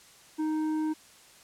triangle tone with tanh clipping, 311.1 Hz, D#4, in tune, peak -28 dBFS, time 0.38-0.94 s, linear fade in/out 20 ms, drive 12 dB, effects white hiss -55 dBFS RMS until 1.43 s + low-pass 10000 Hz 12 dB/octave

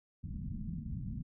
white low-pass noise, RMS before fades -40 dBFS, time 0.23-1.23 s, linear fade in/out 20 ms, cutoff 220 Hz, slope 48 dB/octave, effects none

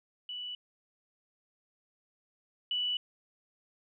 sine tone pair in turn, 2960 / 2960 Hz, F#7 / F#7, 0 / 0 cents, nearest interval unison, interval 0 cents, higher neither, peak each -37 / -29 dBFS, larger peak second, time 0.29-0.55 / 2.71-2.97 s, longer neither, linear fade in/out 2 ms, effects none

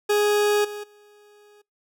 40% pulse tone with level steps, 415.3 Hz, G#4, in tune, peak -17 / -31 / -50 dBFS, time 0.09-1.62 s, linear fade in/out 10 ms, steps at 0.64 / 0.83 s, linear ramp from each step 10 ms, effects noise-tail reverb RT60 0.2 s tail -25 dB re dry

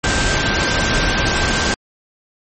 sine tone in noise, 1568 Hz, G6, in tune, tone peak -22 dBFS, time 0.04-1.74 s, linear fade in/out 0 ms, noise pink, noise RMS -17 dBFS, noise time 0.04-1.74 s, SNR -8 dB, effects MP3 32 kbps

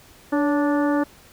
harmonic tone with a mistuned harmonic, 292.4 Hz, D4, 7 cents flat, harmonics 1 / 2 / 3 / 4 / 5 / 6, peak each -19 / -25 / -29 / -31 / -33 / -35 dBFS, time 0.32-1.04 s, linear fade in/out 10 ms, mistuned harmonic 2, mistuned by -47 cents, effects pink hiss -50 dBFS RMS until 1.32 s

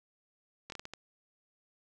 slowing click train, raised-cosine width 0.2 ms, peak -25 dBFS, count 6, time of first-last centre 0.7-0.936 s, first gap 22 ms, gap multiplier 1.39, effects none

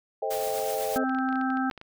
sine chord, A half-diminished seventh, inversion none, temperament just, 440 / 528 / 633.6 / 792 Hz, A4 / C5 / Eb5 / G5, 0 / +16 / +31 / +18 cents, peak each -32 dBFS, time 0.22-1.04 s, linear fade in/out 5 ms
white noise with tremolo, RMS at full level -36 dBFS, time 0.3-0.98 s, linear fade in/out 10 ms, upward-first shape triangle, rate 8.1 Hz, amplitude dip 35%
harmonic tone, 261.6 Hz, C4, in tune, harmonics 1 / 3 / 5 / 6, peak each -26 / -31 / -33 / -34 dBFS, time 0.96-1.7 s, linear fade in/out 0 ms
clicks, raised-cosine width 0.3 ms, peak -28 dBFS, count 12, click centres 1.095 / 1.148 / 1.187 / 1.289 / 1.327 / 1.357 / 1.413 / 1.503 / 1.572 / 1.712 / 1.777 / 1.814 s
effects none

